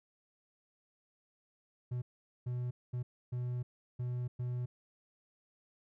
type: tone bursts at uneven times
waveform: triangle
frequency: 123.47 Hz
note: B2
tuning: in tune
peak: -32 dBFS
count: 6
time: 1.91-2.02 / 2.46-2.71 / 2.93-3.03 / 3.32-3.63 / 3.99-4.28 / 4.39-4.66 s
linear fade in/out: 10 ms
effects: none